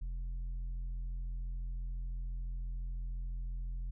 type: tone with tanh clipping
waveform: sine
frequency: 42.94 Hz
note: F1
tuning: 29 cents flat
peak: -37 dBFS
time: 0.01-3.91 s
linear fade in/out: 10 ms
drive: 5 dB
effects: none